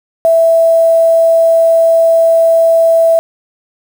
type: tone with quantisation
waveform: sine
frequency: 659.3 Hz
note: E5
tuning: in tune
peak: -5 dBFS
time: 0.25-3.19 s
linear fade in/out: 0 ms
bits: 5
effects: none